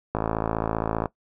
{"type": "click train", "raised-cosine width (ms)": 1, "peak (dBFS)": -10, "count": 51, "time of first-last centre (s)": [0.15, 1.057], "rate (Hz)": 55.1, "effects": ["noise-tail reverb RT60 0.1 s tail -19 dB re dry"]}